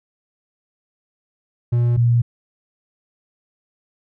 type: tone pair in turn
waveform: triangle / sine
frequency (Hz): 119.8 / 118.97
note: A#2 / A#2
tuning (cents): +48 / +36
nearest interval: unison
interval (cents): 12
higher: first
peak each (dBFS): -12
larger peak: neither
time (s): 1.72-1.97 / 1.97-2.22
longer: neither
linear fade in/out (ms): 10
effects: none